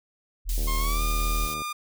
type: tone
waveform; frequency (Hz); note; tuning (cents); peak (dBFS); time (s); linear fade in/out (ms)
sine; 40.82; E1; -16; -23; 0.45-1.49; 50
type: band-stop noise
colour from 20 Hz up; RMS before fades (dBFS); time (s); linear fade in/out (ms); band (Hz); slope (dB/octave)
white; -36; 0.49-1.54; 2; 160 to 3600; 12
type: click train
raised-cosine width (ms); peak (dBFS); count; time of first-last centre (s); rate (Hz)
2; -26; 81; 0.58-1.619; 77
type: tone with pitch glide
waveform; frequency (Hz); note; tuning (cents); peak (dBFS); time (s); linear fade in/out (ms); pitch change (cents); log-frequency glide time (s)
sawtooth; 1069 to 1206.9; C6 to D6; +37 to +47; -26; 0.67-1.73; 10; +210; 0.78-1.02
effects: none